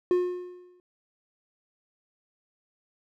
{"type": "tone with exponential decay", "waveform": "triangle", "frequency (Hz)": 359, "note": "F4", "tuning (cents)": 48, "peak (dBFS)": -16, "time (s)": [0.11, 0.8], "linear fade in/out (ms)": 1, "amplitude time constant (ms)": 150, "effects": []}